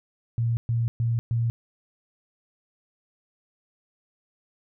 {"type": "tone bursts", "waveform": "sine", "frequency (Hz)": 116.54, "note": "A#2", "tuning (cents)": 0, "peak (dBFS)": -21, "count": 4, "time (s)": [0.38, 1.5], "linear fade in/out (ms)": 0, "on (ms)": 190, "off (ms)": 120, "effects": []}